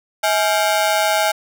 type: ring-modulated tone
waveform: sawtooth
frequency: 740 Hz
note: F#5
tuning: in tune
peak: -8 dBFS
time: 0.23-1.32 s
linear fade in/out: 10 ms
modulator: 96.8 Hz
effects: none